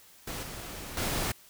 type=noise with level steps; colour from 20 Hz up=pink; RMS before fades=-37 / -41 / -31 dBFS; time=0.27-1.32 s; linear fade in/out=5 ms; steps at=0.43 / 0.97 s; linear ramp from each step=2 ms; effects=white hiss -56 dBFS RMS until 1.49 s